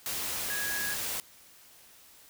sine tone in noise, 1661.2 Hz, G#6, in tune, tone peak -33 dBFS, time 0.5-0.94 s, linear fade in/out 0 ms, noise white, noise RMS -34 dBFS, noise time 0.06-1.2 s, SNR -2 dB, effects white hiss -56 dBFS RMS until 2.29 s

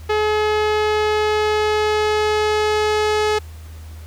sawtooth tone with low-pass filter sweep, 425.5 Hz, G#4, 42 cents sharp, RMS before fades -18 dBFS, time 0.09-3.39 s, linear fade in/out 10 ms, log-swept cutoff 3600 to 6300 Hz, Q 0.76, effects added 79 Hz sine -33 dBFS peak until 4.06 s + pink hiss -47 dBFS RMS until 4.06 s

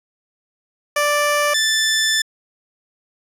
15% pulse tone pair in turn, 587.3 / 1759.9 Hz, D5 / A6, 0 / 0 cents, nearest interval octave + perfect fifth, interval 1900 cents, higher second, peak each -9 dBFS, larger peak neither, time 0.96-1.54 / 1.54-2.22 s, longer second, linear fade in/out 5 ms, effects resampled to 32000 Hz

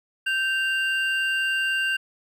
triangle tone pair together, 1559 / 2785 Hz, G6 / F7, -10 / -5 cents, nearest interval minor seventh, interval 1005 cents, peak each -22 / -24 dBFS, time 0.26-1.97 s, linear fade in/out 10 ms, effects none

